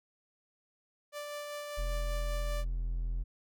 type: tone with tremolo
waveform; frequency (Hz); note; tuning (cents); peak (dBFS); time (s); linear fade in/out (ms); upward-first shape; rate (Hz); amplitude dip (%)
sawtooth; 587.3; D5; 0; -34; 1.12-2.65; 50; sine; 5.1; 25
type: tone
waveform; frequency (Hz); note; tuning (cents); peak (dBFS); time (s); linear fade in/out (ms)
triangle; 42.16; E1; +40; -29; 1.77-3.24; 20
effects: none